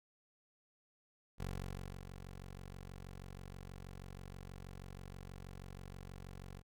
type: tone with ADSR envelope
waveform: 15% pulse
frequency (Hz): 46.25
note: F#1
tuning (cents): 0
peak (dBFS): -33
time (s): 1.38-6.63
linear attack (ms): 34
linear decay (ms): 610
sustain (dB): -9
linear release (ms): 51
effects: none